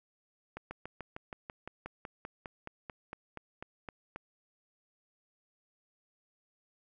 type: slowing click train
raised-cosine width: 0.5 ms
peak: -26 dBFS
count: 19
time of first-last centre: 0.57-4.16 s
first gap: 140 ms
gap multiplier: 1.04
effects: none